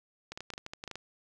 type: clicks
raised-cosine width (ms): 0.2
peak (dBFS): -23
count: 12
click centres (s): 0.32 / 0.375 / 0.406 / 0.503 / 0.537 / 0.579 / 0.664 / 0.735 / 0.839 / 0.877 / 0.913 / 0.956
effects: none